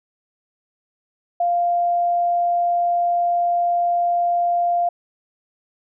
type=tone; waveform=sine; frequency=697 Hz; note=F5; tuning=4 cents flat; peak=-16 dBFS; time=1.4-4.89 s; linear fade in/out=5 ms; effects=none